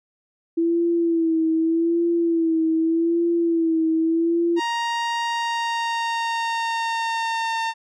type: tone with vibrato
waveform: sine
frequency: 331 Hz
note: E4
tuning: 7 cents sharp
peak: -17 dBFS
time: 0.57-4.6 s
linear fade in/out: 10 ms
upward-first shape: sine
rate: 0.83 Hz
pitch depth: 50 cents each way
type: tone with pitch glide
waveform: sawtooth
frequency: 935 to 907.3 Hz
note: A#5 to A#5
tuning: +5 to -47 cents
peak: -18 dBFS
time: 4.56-7.74 s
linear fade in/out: 50 ms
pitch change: -52 cents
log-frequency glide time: 5.27-7.6 s
effects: low-pass 5000 Hz 12 dB/octave